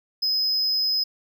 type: tone with amplitude modulation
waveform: triangle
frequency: 5070 Hz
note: D#8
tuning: 32 cents sharp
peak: -18 dBFS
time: 0.22-1.04 s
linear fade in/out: 10 ms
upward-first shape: sine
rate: 120 Hz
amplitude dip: 25%
effects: none